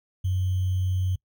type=tone with sample-and-hold; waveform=sine; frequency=92.5 Hz; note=F#2; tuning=in tune; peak=-22 dBFS; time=0.24-1.16 s; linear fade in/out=10 ms; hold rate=3150 Hz; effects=noise-tail reverb RT60 0.1 s tail -24 dB re dry